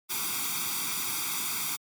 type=noise with comb filter; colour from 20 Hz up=white; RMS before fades=-31 dBFS; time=0.09-1.77 s; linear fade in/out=20 ms; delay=0.85 ms; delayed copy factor=+0.95; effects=high-pass 150 Hz 12 dB/octave + MP3 96 kbps